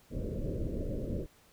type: low-pass noise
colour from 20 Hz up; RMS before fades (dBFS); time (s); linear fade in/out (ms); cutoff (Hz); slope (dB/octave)
pink; -35; 0.1-1.27; 50; 600; 96
effects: pink hiss -63 dBFS RMS until 1.52 s

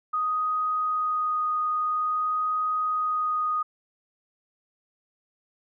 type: tone with vibrato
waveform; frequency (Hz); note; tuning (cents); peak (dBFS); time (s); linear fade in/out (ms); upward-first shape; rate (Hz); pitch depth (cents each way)
sine; 1244.5; D#6; 0; -23; 0.13-3.63; 10; sine; 0.49; 8
effects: none

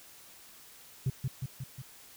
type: tone with echo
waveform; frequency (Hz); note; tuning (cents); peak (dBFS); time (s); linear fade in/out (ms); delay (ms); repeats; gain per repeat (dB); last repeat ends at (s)
sine; 130.81; C3; 0; -23; 1.06-1.1; 5; 180; 4; -4; 1.82
effects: tanh soft clip ceiling -25 dBFS + white hiss -54 dBFS RMS until 2.16 s

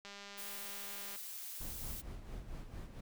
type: click train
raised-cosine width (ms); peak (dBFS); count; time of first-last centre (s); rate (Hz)
0.2; -33; 224; 0.05-1.159; 201
type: noise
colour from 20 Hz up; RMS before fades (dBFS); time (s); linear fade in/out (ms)
blue; -46; 0.37-2.02; 20
type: noise with tremolo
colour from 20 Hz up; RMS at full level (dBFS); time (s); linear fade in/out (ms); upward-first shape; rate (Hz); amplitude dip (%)
brown; -44; 1.6-3.01; 10; sine; 4.4; 55
effects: none

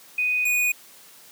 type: tone pair in turn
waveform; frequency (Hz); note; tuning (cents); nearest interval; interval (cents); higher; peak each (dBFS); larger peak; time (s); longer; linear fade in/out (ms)
sine / square; 2489 / 2475; D#7 / D#7; 0 / -10; unison; 10; first; -20; neither; 0.18-0.45 / 0.45-0.72; neither; 5
effects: white hiss -49 dBFS RMS until 1.31 s + high-pass 150 Hz 12 dB/octave

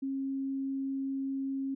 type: tone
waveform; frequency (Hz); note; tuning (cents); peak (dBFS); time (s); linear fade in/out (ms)
sine; 270.5; C#4; -42; -31; 0.02-1.75; 10
effects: none

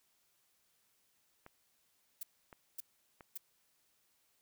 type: clicks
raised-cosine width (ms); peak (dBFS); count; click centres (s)
0.5; -37; 3; 1.464 / 2.528 / 3.208
type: noise bursts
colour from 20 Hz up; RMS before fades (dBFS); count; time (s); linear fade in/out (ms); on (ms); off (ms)
violet; -42; 3; 2.21-3.376; 5; 22; 550
effects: white hiss -75 dBFS RMS until 4.41 s

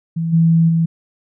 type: tone with level steps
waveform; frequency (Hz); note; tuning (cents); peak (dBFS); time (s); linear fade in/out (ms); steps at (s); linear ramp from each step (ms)
sine; 164.81; E3; 0; -17 / -9 / -12; 0.16-0.86; 10; 0.32 / 0.68; 20
effects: none

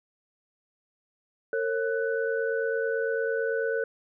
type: tone cluster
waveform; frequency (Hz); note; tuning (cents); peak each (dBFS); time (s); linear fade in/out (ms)
sine; 454 / 543 / 1493; A#4 / C#5 / F#6; -46 / -36 / +15; -27 / -31 / -32; 1.53-3.84; 2
effects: none

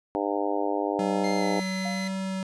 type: harmonic tone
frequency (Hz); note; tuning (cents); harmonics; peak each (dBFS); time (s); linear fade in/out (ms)
101.2; G#2; -44; 3 / 4 / 5 / 6 / 7 / 8 / 9; -30 / -31 / -32 / -33 / -33 / -34 / -35; 0.15-1.6; 0
type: tone with vibrato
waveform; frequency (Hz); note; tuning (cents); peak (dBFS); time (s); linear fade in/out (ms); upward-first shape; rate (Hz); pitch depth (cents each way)
square; 190; F#3; +46; -29; 0.99-2.43; 2; sine; 1.1; 11
type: tone with pitch glide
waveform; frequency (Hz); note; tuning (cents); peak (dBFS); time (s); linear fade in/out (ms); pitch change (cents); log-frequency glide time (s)
25% pulse; 2093 to 2033; C7 to B6; 0 to +50; -30; 1.24-2.08; 2; -50; 1.36-1.45
type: tone with exponential decay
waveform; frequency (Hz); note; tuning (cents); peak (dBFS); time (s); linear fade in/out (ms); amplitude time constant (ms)
sine; 698.5; F5; 0; -30; 1.85-2.29; 5; 94
effects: resampled to 22050 Hz

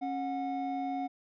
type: tone pair together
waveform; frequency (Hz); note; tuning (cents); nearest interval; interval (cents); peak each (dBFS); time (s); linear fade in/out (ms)
triangle; 273.4 / 730; C#4 / F#5; -24 / -24; octave + perfect fourth; 1700; -33 / -32; 0.01-1.08; 20
effects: resampled to 11025 Hz

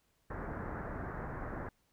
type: low-pass noise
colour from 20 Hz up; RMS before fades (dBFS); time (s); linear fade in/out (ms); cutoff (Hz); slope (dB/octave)
pink; -41; 0.3-1.69; 5; 1800; 48
effects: pink hiss -75 dBFS RMS until 1.92 s

